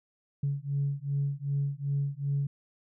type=beating tone pair; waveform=sine; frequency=139.6 / 142.2 Hz; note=C#3 / C#3; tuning=+13 / +45 cents; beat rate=2.6 Hz; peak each=-30 dBFS; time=0.43-2.47 s; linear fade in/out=5 ms; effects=tanh soft clip ceiling -21 dBFS